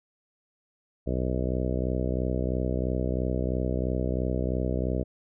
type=harmonic tone; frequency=63 Hz; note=B1; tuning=35 cents sharp; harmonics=1 / 2 / 3 / 4 / 5 / 6 / 7 / 8 / 9 / 10; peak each=-29 / -32 / -34 / -35 / -36 / -37 / -37 / -38 / -39 / -39 dBFS; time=1.06-5.04 s; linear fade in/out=20 ms; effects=none